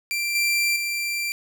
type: tone with level steps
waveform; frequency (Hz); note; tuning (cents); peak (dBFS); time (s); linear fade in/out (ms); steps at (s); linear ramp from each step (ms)
sawtooth; 2358; D7; +6; -20 / -16 / -21; 0.11-1.32; 0; 0.35 / 0.76; 2
effects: none